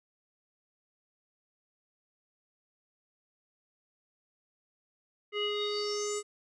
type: tone with low-pass filter sweep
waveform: square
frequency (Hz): 415.3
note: G#4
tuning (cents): 0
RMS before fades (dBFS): -33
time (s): 5.32-6.23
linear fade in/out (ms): 50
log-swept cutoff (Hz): 2500 to 8200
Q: 8.6
effects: none